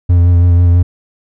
triangle tone with vibrato, 87.31 Hz, F2, in tune, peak -3 dBFS, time 0.09-0.83 s, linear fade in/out 10 ms, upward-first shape sine, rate 6.1 Hz, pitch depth 25 cents each way, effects none

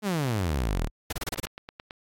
sawtooth exponential sweep, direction down, 220 to 33.78 Hz, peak -21 dBFS, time 0.02-0.9 s, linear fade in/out 50 ms
pink noise bursts, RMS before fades -30 dBFS, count 7, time 1.1-1.456 s, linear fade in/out 5 ms, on 26 ms, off 29 ms
click train, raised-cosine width 0.3 ms, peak -23 dBFS, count 6, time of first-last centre 1.36-1.908 s, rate 9.12 Hz
effects AAC 64 kbps

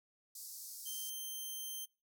white band-pass noise, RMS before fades -49 dBFS, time 0.35-1.1 s, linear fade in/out 5 ms, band 4600 to 16000 Hz, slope 48 dB/octave
5% pulse tone, 3136 Hz, G7, in tune, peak -33 dBFS, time 0.85-1.86 s, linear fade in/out 20 ms
effects noise-tail reverb RT60 0.3 s tail -24 dB re dry

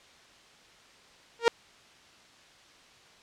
sawtooth tone with exponential growth, 466.2 Hz, A#4, in tune, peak -11 dBFS, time 1.39-1.48 s, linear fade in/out 1 ms, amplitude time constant 19 ms, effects white hiss -56 dBFS RMS until 3.22 s + low-pass 5000 Hz 12 dB/octave

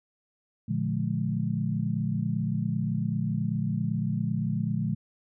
sine chord, Bb dominant seventh, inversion none, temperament equal with one note detuned, 116.54 / 146.83 / 174.61 / 212 Hz, Bb2 / D3 / F3 / Ab3, 0 / 0 / 0 / +36 cents, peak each -31 dBFS, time 0.68-4.95 s, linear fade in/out 10 ms, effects none

